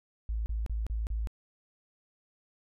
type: tone bursts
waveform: sine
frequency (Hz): 54.9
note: A1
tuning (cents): -3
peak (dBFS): -29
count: 5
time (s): 0.29-1.272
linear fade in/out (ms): 0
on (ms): 170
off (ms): 33
effects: none